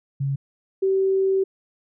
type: tone pair in turn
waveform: sine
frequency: 138 / 384.6 Hz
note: C#3 / G4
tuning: -7 / -33 cents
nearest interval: octave + tritone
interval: 1774 cents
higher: second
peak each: -21 / -17 dBFS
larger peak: second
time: 0.2-0.36 / 0.82-1.44 s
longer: second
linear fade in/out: 10 ms
effects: none